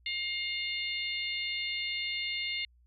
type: harmonic tone with a mistuned harmonic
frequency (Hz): 709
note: F5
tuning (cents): +26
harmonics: 3 / 4 / 5 / 6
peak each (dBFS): -35 / -37 / -39 / -41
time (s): 0.06-2.65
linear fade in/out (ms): 2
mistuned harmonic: 5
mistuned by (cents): +24
effects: added 60 Hz sine -60 dBFS peak until 2.86 s